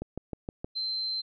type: click train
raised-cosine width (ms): 2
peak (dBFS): -21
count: 5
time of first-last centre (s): 0.02-0.645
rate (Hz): 6.4
type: tone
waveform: sine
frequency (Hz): 4107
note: C8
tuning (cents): -33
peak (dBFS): -29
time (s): 0.75-1.22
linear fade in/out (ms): 20
effects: none